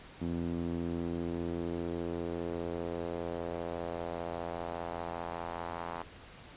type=tone with band-pass filter sweep; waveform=sawtooth; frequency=85 Hz; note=F2; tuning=46 cents flat; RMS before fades=-37 dBFS; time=0.21-6.03 s; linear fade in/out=10 ms; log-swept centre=250 to 960 Hz; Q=1.9; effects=pink hiss -52 dBFS RMS until 6.56 s + resampled to 8000 Hz